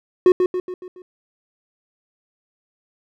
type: tone with echo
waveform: triangle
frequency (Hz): 364.7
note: F#4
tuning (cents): -25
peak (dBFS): -6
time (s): 0.26-0.32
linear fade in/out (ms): 2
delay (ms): 140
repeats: 5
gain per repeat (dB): -6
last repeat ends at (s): 1.02
effects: none